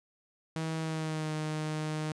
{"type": "tone with pitch glide", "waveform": "sawtooth", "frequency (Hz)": [160.4, 154.58], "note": ["E3", "D#3"], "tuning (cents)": [-47, -11], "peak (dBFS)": -28, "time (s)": [0.56, 2.12], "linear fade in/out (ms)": 0, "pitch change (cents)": -64, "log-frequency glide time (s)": [0.8, 1.32], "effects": ["resampled to 22050 Hz", "11-bit"]}